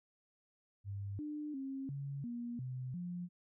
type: tone with pitch steps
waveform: sine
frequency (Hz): 99.7 / 299.3 / 269.4 / 139.7 / 238.3 / 127.8 / 176.7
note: G2 / D4 / C#4 / C#3 / A#3 / C3 / F3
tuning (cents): +30 / +33 / -49 / +14 / +38 / -40 / +21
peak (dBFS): -39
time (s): 0.84-3.29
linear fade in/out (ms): 50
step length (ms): 350
effects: none